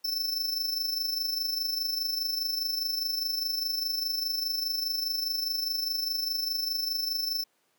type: tone with amplitude modulation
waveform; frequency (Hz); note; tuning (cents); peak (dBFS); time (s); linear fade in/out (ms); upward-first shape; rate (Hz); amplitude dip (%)
square; 5310; E8; +12; -26; 0.04-7.44; 10; sine; 24.9; 55
effects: pink hiss -70 dBFS RMS until 7.78 s + high-pass 300 Hz 12 dB/octave